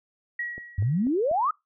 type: tone with exponential decay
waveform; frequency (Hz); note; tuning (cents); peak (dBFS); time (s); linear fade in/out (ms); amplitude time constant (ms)
sine; 1913; A#6; +44; -26; 0.39-1.08; 5; 150
type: click train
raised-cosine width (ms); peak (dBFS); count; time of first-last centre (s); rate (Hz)
2; -29; 4; 0.58-1.313; 4.09
type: exponential sweep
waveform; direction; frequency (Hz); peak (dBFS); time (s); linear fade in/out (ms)
sine; up; 89.7 to 1311; -21; 0.78-1.51; 5
effects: noise-tail reverb RT60 0.2 s tail -25 dB re dry